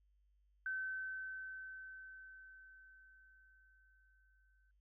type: tone with exponential decay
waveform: sine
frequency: 1533 Hz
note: G6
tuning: 39 cents flat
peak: -37 dBFS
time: 0.66-4.71 s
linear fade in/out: 2 ms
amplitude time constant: 880 ms
effects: added 50 Hz sine -70 dBFS peak until 4.8 s